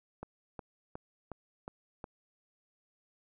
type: click train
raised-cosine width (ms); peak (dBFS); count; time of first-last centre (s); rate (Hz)
1; -27; 6; 0.23-2.042; 2.76
effects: none